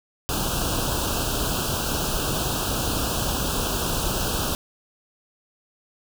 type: band-stop noise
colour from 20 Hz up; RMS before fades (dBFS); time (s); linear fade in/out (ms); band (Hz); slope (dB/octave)
pink; -25; 0.29-4.55; 0; 1600 to 2600; 96
effects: none